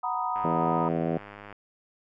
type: chord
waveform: sine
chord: B major seventh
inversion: second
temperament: equal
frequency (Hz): 740 / 932.3 / 987.8 / 1244.5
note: F#5 / A#5 / B5 / D#6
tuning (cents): 0 / 0 / 0 / 0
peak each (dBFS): -32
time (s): 0.03-0.89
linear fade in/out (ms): 10
type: click train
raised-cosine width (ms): 0.5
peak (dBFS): -28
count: 120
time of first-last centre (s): 0.36-1.527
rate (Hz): 102
type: harmonic tone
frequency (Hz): 82.41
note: E2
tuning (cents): 0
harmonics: 2 / 3 / 4 / 5 / 6 / 7 / 8 / 9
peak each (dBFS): -30 / -32 / -33 / -34 / -35 / -35 / -36 / -37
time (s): 0.44-1.18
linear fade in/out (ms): 5
effects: none